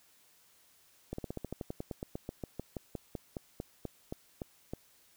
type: slowing click train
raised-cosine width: 2 ms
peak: -24 dBFS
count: 25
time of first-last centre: 1.13-4.735 s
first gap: 54 ms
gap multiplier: 1.08
effects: white hiss -65 dBFS RMS until 5.16 s